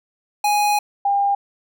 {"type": "tone pair in turn", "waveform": ["square", "sine"], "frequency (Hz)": [830, 801.7], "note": ["G#5", "G5"], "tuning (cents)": [-1, 39], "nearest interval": "minor second", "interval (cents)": 60, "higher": "first", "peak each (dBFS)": [-16, -15], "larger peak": "second", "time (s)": [[0.44, 0.79], [1.05, 1.35]], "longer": "first", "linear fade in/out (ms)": 5, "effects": []}